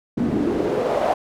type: noise with band-pass filter sweep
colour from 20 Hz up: pink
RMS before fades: -21 dBFS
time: 0.17-1.14 s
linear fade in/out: 10 ms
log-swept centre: 220 to 720 Hz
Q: 3.5
effects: none